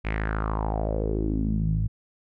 sawtooth tone with low-pass filter sweep, 53.6 Hz, A1, 45 cents flat, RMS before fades -26 dBFS, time 0.04-1.88 s, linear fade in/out 20 ms, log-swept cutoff 2400 to 120 Hz, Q 4.6, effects none

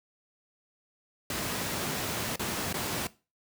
pink noise with dropouts, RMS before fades -32 dBFS, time 1.3-3.07 s, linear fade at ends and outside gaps 2 ms, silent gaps 2.359-2.394 / 2.728-2.741 s, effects noise-tail reverb RT60 0.3 s tail -19 dB re dry + high-pass 100 Hz 12 dB/octave

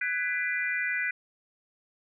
sine chord, G# half-diminished seventh, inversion third, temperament just, 1495.1 / 1661.2 / 1993.5 / 2392 Hz, F#6 / G#6 / B6 / D7, +18 / 0 / +16 / +31 cents, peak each -32 / -36 / -30 / -34 dBFS, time 0.01-1.11 s, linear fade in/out 5 ms, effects none

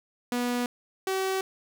sawtooth tone pair in turn, 244.1 / 381.5 Hz, B3 / G4, -20 / -47 cents, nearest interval minor sixth, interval 773 cents, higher second, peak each -22 dBFS, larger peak neither, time 0.32-0.66 / 1.07-1.41 s, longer neither, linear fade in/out 2 ms, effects none

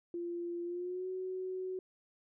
sine tone with pitch glide, 345.4 to 372.3 Hz, F4 to F#4, -19 to +11 cents, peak -36 dBFS, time 0.14-1.79 s, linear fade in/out 2 ms, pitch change +130 cents, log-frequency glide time 0.64-1.08 s, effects none

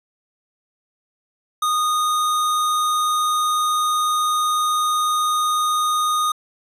square tone, 1234 Hz, D#6, 15 cents flat, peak -18 dBFS, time 1.62-6.32 s, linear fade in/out 5 ms, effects resampled to 32000 Hz

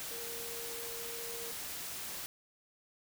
sine tone in noise, 466.2 Hz, A#4, in tune, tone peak -46 dBFS, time 0.11-1.51 s, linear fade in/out 0 ms, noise white, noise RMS -42 dBFS, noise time 0-2.26 s, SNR -7 dB, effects none

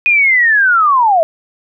sine linear sweep, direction down, 2490 to 622.3 Hz, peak -7 dBFS, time 0.06-1.23 s, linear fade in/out 0 ms, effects none

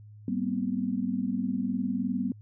sine tone cluster, 193.9 / 236.9 / 256.6 Hz, G3 / A#3 / C4, -19 / +28 / -34 cents, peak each -31 dBFS, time 0.28-2.32 s, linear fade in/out 2 ms, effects added 105 Hz sine -46 dBFS peak until 2.41 s

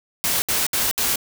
white noise bursts, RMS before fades -21 dBFS, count 4, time 0.24-1.158 s, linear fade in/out 0 ms, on 180 ms, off 66 ms, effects none

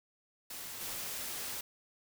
white noise with level steps, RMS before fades -44 / -40 dBFS, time 0.5-1.61 s, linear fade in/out 5 ms, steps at 0.81 s, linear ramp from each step 2 ms, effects none

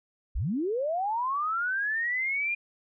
sine linear sweep, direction up, 32.7 to 2433 Hz, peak -26 dBFS, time 0.35-2.55 s, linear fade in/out 10 ms, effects none

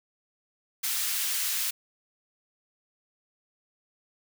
white high-pass noise, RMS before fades -29 dBFS, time 0.83-1.71 s, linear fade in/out 10 ms, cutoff 1700 Hz, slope 12 dB/octave, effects none

